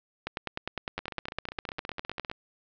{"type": "two click trains", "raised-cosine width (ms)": 0.3, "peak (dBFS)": [-15, -21], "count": [21, 21], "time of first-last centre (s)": [[0.27, 2.298], [0.99, 2.315]], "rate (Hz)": [9.86, 15.1], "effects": ["low-pass 5000 Hz 12 dB/octave"]}